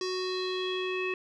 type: tone with low-pass filter sweep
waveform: square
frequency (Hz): 370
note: F#4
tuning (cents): 0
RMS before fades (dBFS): -32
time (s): 0.01-1.14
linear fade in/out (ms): 2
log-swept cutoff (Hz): 5300 to 2500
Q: 5.5
effects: none